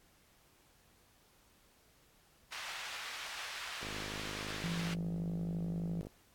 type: band-pass noise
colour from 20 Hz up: white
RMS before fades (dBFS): -44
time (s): 2.52-4.94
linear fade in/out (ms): 2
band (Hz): 1000 to 3200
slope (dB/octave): 12
type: click train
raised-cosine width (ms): 2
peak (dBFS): -32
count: 117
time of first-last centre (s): 3.83-6.069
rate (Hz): 51.8
type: tone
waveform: sine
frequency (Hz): 169.6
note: E3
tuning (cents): +50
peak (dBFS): -35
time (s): 4.64-6.01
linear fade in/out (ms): 0
effects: pink hiss -67 dBFS RMS until 6.34 s + AAC 64 kbps